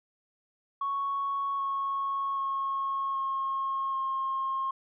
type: tone with pitch steps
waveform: sine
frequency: 1108.7 / 1099.1 / 1089.7 / 1080.3 / 1070.9 Hz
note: C#6 / C#6 / C#6 / C#6 / C6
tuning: 0 / -15 / -30 / -45 / +40 cents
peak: -27 dBFS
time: 0.81-4.71 s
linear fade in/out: 5 ms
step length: 780 ms
effects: tanh soft clip ceiling -23 dBFS